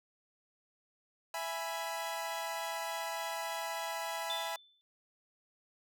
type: chord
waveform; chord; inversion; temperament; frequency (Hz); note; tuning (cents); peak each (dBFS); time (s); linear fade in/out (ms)
sawtooth; E major; none; equal with one note detuned; 663.8 / 830.6 / 987.8; E5 / G#5 / B5; +12 / 0 / 0; -37; 1.34-4.56; 2
type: tone with exponential decay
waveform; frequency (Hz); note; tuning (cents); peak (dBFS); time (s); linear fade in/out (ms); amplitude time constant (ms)
sine; 3520; A7; 0; -33; 4.3-4.81; 0; 110
effects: none